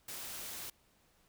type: noise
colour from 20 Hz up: white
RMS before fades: -44 dBFS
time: 0.08-0.7 s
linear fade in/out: 5 ms
effects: pink hiss -70 dBFS RMS until 1.28 s